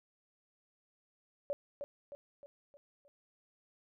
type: tone with echo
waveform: sine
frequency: 570 Hz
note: C#5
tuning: 48 cents sharp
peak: -32 dBFS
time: 1.5-1.53 s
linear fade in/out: 0 ms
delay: 310 ms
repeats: 5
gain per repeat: -6 dB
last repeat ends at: 3.08 s
effects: none